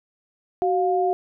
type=tone pair together; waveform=sine; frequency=374.5 / 707 Hz; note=F#4 / F5; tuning=+21 / +21 cents; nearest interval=major seventh; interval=1100 cents; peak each=-21 dBFS; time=0.62-1.13 s; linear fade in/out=0 ms; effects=none